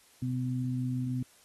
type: tone pair together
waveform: sine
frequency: 126.55 / 253.1 Hz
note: B2 / B3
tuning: +43 / +43 cents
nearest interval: octave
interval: 1200 cents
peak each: -31 / -33 dBFS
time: 0.22-1.23 s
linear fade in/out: 5 ms
effects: white hiss -61 dBFS RMS until 1.44 s + AAC 32 kbps